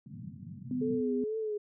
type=band-pass noise; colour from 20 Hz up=pink; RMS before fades=-44 dBFS; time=0.06-1.01 s; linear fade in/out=5 ms; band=110 to 220 Hz; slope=48 dB/octave
type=tone; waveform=sine; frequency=251.1 Hz; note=B3; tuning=29 cents sharp; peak=-30 dBFS; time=0.71-1.24 s; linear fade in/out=2 ms
type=tone with vibrato; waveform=sine; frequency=425.9 Hz; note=G#4; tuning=44 cents sharp; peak=-31 dBFS; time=0.81-1.58 s; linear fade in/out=10 ms; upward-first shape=triangle; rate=2.2 Hz; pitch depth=78 cents each way
effects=none